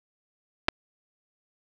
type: clicks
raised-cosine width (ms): 0.3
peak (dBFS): -6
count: 2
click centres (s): 0.684 / 0.687
effects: none